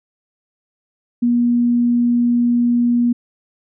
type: tone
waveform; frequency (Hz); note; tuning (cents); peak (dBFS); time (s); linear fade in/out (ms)
sine; 240; B3; -49; -12; 1.22-3.13; 10
effects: none